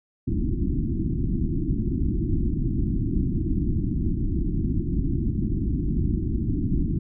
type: low-pass noise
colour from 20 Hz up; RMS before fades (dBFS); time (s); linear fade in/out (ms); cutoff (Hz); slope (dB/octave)
pink; -24; 0.27-6.99; 10; 350; 96
effects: none